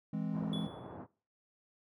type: chord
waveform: triangle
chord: E augmented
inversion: none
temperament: equal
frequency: 164.81 / 207.7 / 261.6 Hz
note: E3 / G#3 / B#3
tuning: 0 / 0 / 0 cents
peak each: -36 / -35 / -39 dBFS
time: 0.13-0.67 s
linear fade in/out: 5 ms
type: band-pass noise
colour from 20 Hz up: pink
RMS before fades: -47 dBFS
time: 0.32-1.07 s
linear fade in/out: 50 ms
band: 100 to 1100 Hz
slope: 24 dB/octave
type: tone with exponential decay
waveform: triangle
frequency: 3419 Hz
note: G#7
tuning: 50 cents sharp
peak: -38 dBFS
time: 0.53-0.97 s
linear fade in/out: 2 ms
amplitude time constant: 94 ms
effects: noise-tail reverb RT60 0.4 s tail -21 dB re dry